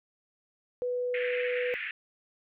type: tone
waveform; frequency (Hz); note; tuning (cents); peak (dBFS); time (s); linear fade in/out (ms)
sine; 493.9; B4; 0; -28; 0.82-1.74; 0
type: band-pass noise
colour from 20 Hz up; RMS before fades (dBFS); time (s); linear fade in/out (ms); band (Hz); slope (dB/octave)
pink; -36; 1.14-1.91; 2; 1700 to 2600; 48
effects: none